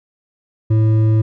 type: tone with hard clipping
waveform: sine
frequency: 109.7 Hz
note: A2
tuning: 5 cents flat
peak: -12 dBFS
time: 0.7-1.22 s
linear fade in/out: 10 ms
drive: 7 dB
effects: none